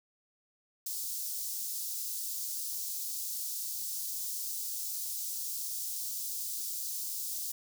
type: high-pass noise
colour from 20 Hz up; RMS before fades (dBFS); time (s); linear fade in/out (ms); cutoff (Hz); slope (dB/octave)
white; -37; 0.86-7.52; 5; 4800; 24
effects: none